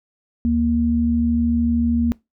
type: tone pair together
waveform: sine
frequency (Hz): 73.9 / 234.9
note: D2 / A#3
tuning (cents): +11 / +13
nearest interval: octave + minor sixth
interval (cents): 2002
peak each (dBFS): -23 / -16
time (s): 0.45-2.12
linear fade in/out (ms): 0
effects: noise-tail reverb RT60 0.2 s tail -22 dB re dry